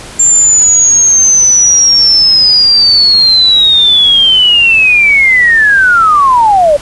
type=linear sweep; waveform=sine; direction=down; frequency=7350 to 559 Hz; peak=-3 dBFS; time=0.19-6.77 s; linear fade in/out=10 ms; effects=pink hiss -28 dBFS RMS until 6.81 s + resampled to 24000 Hz